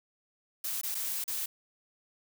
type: noise with dropouts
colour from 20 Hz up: blue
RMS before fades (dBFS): -34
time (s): 0.64-1.46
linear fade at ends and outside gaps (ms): 5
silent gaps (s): 0.814-0.833 / 0.946-0.95 / 1.241-1.278
effects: none